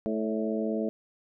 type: harmonic tone with a mistuned harmonic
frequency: 109.2 Hz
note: A2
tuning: 13 cents flat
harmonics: 2 / 3 / 4 / 5 / 6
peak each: -30 / -34 / -33 / -36 / -36 dBFS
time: 0.06-0.89 s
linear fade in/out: 0 ms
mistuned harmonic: 5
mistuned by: +42 cents
effects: none